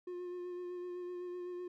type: tone with vibrato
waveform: triangle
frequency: 356.8 Hz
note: F4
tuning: 37 cents sharp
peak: -38 dBFS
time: 0.07-1.68 s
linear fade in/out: 5 ms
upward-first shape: sine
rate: 7.9 Hz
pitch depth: 19 cents each way
effects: none